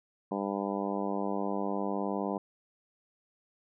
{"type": "harmonic tone", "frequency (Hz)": 99.6, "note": "G2", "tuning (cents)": 28, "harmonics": [2, 3, 4, 5, 6, 7, 8, 9, 10], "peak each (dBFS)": [-35, -37, -38, -39, -40, -40, -41, -42, -42], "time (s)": [0.31, 2.38], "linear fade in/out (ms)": 5, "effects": []}